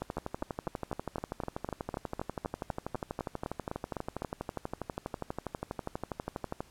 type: two click trains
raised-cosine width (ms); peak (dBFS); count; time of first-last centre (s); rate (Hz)
1; -20 / -20; 82 / 17; 0.02-6.605 / 0.17-4.221; 12.3 / 3.95
effects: pink hiss -60 dBFS RMS until 6.7 s + low-pass 12000 Hz 12 dB/octave